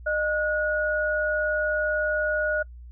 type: tone pair together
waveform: sine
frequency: 610.9 / 1453 Hz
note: D#5 / F#6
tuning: -32 / -32 cents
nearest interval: octave + minor third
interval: 1500 cents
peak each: -25 dBFS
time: 0.06-2.63 s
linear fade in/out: 10 ms
effects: noise-tail reverb RT60 0.1 s tail -26 dB re dry + added 60 Hz sine -40 dBFS peak until 2.91 s